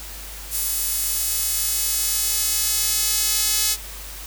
sawtooth tone with high-pass filter sweep, 427.4 Hz, G#4, 50 cents sharp, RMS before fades -22 dBFS, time 0.5-3.77 s, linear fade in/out 50 ms, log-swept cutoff 9800 to 5400 Hz, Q 0.77, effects added 50 Hz sine -37 dBFS peak until 4.26 s + white hiss -37 dBFS RMS until 4.26 s

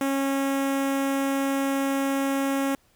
sawtooth tone with notch filter, 273.7 Hz, C#4, 22 cents flat, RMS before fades -25 dBFS, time 0.01-2.75 s, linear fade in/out 2 ms, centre 4400 Hz, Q 1.4, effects pink hiss -63 dBFS RMS until 2.95 s

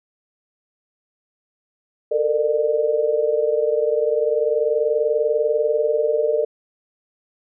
sine tone cluster, 445 / 465.3 / 600 Hz, A4 / A#4 / D5, +20 / -3 / +37 cents, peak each -21 dBFS, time 2.11-6.45 s, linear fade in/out 10 ms, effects none

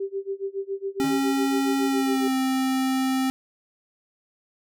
sine tone with tremolo, 392 Hz, G4, in tune, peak -24 dBFS, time 0-2.28 s, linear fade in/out 5 ms, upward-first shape sine, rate 7.2 Hz, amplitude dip 95%
square tone with pitch glide, 273.1 to 262.6 Hz, C#4 to C4, -26 to +6 cents, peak -22 dBFS, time 1-3.3 s, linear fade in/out 0 ms, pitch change -68 cents, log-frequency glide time 1.85-2.34 s
35% pulse tone with exponential decay, 152.4 Hz, D#3, 36 cents flat, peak -30 dBFS, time 1.04-1.37 s, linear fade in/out 2 ms, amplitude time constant 70 ms
effects none

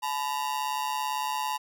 45% pulse ring-modulated tone, 932.3 Hz, A#5, in tune, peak -25 dBFS, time 0.02-1.58 s, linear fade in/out 20 ms, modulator 68.9 Hz, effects none

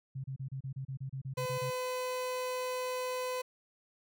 sine tone bursts, 133.7 Hz, C3, 38 cents sharp, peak -36 dBFS, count 13, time 0.15-1.705 s, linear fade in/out 10 ms, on 91 ms, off 31 ms
30% pulse tone, 506 Hz, B4, 42 cents sharp, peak -31 dBFS, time 1.37-3.42 s, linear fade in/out 10 ms
effects none

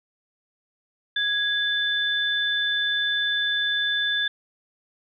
sine tone pair together, 1661.2 / 3520 Hz, G#6 / A7, 0 / 0 cents, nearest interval octave + minor second, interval 1300 cents, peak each -24 dBFS, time 1.16-4.28 s, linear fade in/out 5 ms, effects none

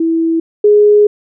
sine tone pair in turn, 328 / 416.5 Hz, E4 / G#4, -9 / +5 cents, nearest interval major third, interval 414 cents, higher second, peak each -10 / -4 dBFS, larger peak second, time 0-0.4 / 0.64-1.07 s, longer second, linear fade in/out 5 ms, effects none

